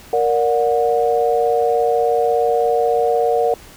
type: chord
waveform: sine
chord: Bb augmented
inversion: none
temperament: just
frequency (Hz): 466.2 / 582.7 / 728.4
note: Bb4 / D5 / F#5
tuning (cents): 0 / -14 / -27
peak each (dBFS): -16 / -21 / -18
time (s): 0.13-3.54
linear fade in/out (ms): 2
effects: pink hiss -42 dBFS RMS until 3.76 s